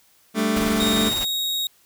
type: chord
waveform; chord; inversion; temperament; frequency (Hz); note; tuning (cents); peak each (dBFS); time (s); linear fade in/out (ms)
sawtooth; G suspended second; none; just; 196 / 220.5 / 294; G3 / A3 / D4; 0 / +4 / +2; -22 / -17 / -22; 0.34-1.12; 50
type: noise with tremolo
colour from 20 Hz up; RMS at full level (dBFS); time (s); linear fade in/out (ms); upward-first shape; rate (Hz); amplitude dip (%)
pink; -28; 0.56-1.25; 5; sine; 20; 50
type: tone with pitch glide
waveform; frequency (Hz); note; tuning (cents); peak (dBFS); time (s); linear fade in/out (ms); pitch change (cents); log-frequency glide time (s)
40% pulse; 3729 to 3772; A#7 to A#7; 0 to +20; -21; 0.8-1.67; 2; +20; 0.95-1.32
effects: white hiss -58 dBFS RMS until 1.85 s